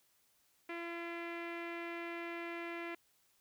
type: tone with low-pass filter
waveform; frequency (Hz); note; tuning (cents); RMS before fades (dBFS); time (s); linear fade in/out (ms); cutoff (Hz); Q
sawtooth; 340; F4; -46; -43; 0.69-2.95; 5; 2300; 3.6
effects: white hiss -73 dBFS RMS until 3.4 s